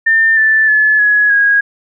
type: tone with pitch steps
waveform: sine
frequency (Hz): 1800 / 1759.9 / 1720.7 / 1682.4 / 1644.9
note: A6 / A6 / A6 / G#6 / G#6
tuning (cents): +39 / 0 / -39 / +22 / -17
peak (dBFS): -7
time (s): 0.06-1.61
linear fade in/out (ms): 10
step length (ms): 310
effects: none